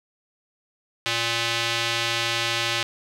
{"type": "tone with band-pass filter", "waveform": "square", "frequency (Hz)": 116.54, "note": "A#2", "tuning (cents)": 0, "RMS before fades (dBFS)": -25, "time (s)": [1.06, 2.83], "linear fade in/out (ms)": 0, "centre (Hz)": 3300, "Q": 1.3, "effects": []}